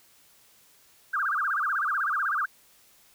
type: tone with vibrato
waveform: sine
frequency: 1369 Hz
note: F6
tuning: 35 cents flat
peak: -24 dBFS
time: 1.13-2.46 s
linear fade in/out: 10 ms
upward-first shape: sine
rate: 16 Hz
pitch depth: 300 cents each way
effects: white hiss -59 dBFS RMS until 3.14 s